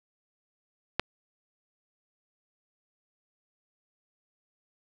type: click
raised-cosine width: 0.3 ms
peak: -8 dBFS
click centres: 0.996 s
effects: none